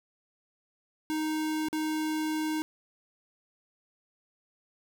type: tone with dropouts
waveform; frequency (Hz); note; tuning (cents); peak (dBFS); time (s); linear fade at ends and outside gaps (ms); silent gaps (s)
square; 311.1; D#4; 0; -29; 1.1-2.62; 0; 1.685-1.729
effects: none